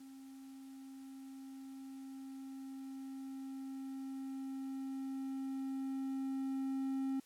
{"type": "tone with level ramp", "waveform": "triangle", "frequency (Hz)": 267.9, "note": "C4", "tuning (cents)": 41, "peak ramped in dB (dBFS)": [-49, -32], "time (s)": [0, 7.2], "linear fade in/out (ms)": 5, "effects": ["white hiss -66 dBFS RMS until 7.25 s", "low-pass 12000 Hz 12 dB/octave"]}